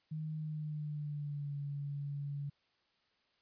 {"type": "tone with pitch glide", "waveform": "sine", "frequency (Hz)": [155.56, 142.65], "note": ["D#3", "C#3"], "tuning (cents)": [0, 50], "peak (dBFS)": -37, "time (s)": [0.11, 2.5], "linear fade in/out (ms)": 10, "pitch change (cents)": -150, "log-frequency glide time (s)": [0.35, 1.56], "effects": ["white hiss -75 dBFS RMS until 3.41 s", "resampled to 11025 Hz"]}